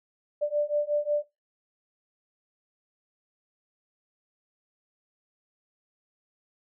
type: beating tone pair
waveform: sine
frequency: 587.3 / 592.8 Hz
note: D5 / D5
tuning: 0 / +16 cents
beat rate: 5.5 Hz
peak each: -27 dBFS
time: 0.41-1.24 s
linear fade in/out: 20 ms
effects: noise-tail reverb RT60 0.2 s tail -17 dB re dry

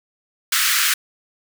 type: high-pass noise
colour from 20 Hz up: pink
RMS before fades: -18 dBFS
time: 0.52-0.94 s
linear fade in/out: 5 ms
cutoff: 1300 Hz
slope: 48 dB/octave
effects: none

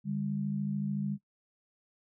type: tone pair together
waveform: sine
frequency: 147.1 / 200.8 Hz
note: D3 / G3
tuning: +3 / +42 cents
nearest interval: perfect fourth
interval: 539 cents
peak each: -34 / -32 dBFS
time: 0.04-1.18 s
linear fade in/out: 50 ms
effects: noise-tail reverb RT60 0.1 s tail -19 dB re dry

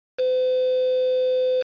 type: tone with quantisation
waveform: sine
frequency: 510 Hz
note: C5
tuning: 44 cents flat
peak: -18 dBFS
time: 0.18-1.63 s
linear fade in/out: 20 ms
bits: 5
effects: resampled to 11025 Hz

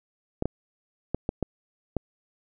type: clicks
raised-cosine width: 2 ms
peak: -12 dBFS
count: 6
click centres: 0.424 / 0.456 / 1.146 / 1.291 / 1.427 / 1.967 s
effects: none

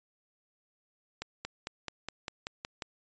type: accelerating click train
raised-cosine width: 0.2 ms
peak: -19 dBFS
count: 9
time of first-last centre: 1.22-2.822 s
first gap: 230 ms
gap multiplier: 0.96
effects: resampled to 16000 Hz

